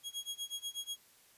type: tone with tremolo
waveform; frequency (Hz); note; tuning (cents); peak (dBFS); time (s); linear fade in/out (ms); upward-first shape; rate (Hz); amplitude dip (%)
sawtooth; 3300; G#7; -12; -33; 0.03-0.98; 50; sine; 8.2; 95
effects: white hiss -64 dBFS RMS until 1.37 s + resampled to 32000 Hz